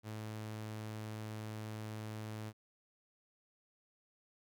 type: tone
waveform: sawtooth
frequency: 108.3 Hz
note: A2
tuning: 27 cents flat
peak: -38 dBFS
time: 0.03-2.53 s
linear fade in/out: 50 ms
effects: none